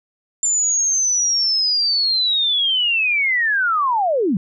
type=linear sweep; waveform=sine; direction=down; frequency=7220 to 164.81 Hz; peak=-15 dBFS; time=0.43-4.37 s; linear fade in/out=2 ms; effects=none